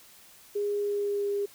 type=tone with pitch glide; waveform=sine; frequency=410.1 to 404.7 Hz; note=G#4 to G#4; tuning=-22 to -45 cents; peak=-26 dBFS; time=0.55-1.46 s; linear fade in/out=10 ms; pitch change=-23 cents; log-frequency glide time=0.79-1.3 s; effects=white hiss -54 dBFS RMS until 1.54 s